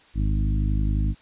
harmonic tone with a mistuned harmonic, 51.91 Hz, G#1, in tune, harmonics 1 / 2 / 3 / 4 / 5 / 6, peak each -21 / -27 / -31 / -33 / -35 / -37 dBFS, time 0.14-1.15 s, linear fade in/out 50 ms, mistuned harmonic 1, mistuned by +49 cents, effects white hiss -54 dBFS RMS until 1.21 s + resampled to 8000 Hz

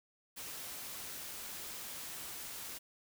white noise, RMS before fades -45 dBFS, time 0.36-2.79 s, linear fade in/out 20 ms, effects none

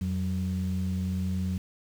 sine tone pair together, 87.69 / 185.8 Hz, F2 / F#3, +8 / +7 cents, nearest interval octave + minor second, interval 1299 cents, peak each -28 dBFS, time 0.01-1.58 s, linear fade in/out 5 ms, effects tanh soft clip ceiling -22 dBFS + 8-bit

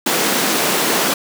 pink high-pass noise, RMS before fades -17 dBFS, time 0.06-1.14 s, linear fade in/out 5 ms, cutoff 210 Hz, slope 24 dB/octave, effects none

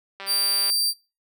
click train, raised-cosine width 0.3 ms, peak -20 dBFS, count 99, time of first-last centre 0.2-0.7 s, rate 196 Hz
sawtooth tone, 4690 Hz, D8, 3 cents flat, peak -17 dBFS, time 0.26-0.94 s, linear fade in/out 50 ms
effects noise-tail reverb RT60 0.3 s tail -25 dB re dry + high-pass 400 Hz 12 dB/octave

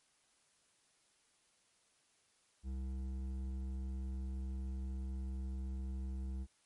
sine tone with hard clipping, 65.41 Hz, C2, in tune, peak -40 dBFS, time 2.63-6.47 s, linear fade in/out 50 ms, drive 9 dB, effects white hiss -73 dBFS RMS until 6.65 s + MP3 48 kbps

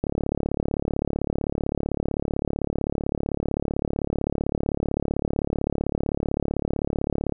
click train, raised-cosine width 2 ms, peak -11 dBFS, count 261, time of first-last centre 0.04-7.323 s, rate 35.7 Hz, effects none

